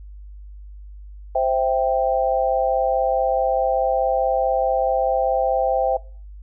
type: chord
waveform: sine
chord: C major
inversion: none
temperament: equal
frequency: 523.3 / 659.3 / 784 Hz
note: C5 / E5 / G5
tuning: 0 / 0 / 0 cents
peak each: -21 dBFS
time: 1.35-5.97 s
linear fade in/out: 5 ms
effects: noise-tail reverb RT60 0.4 s tail -21 dB re dry + added 50 Hz sine -36 dBFS peak until 6.42 s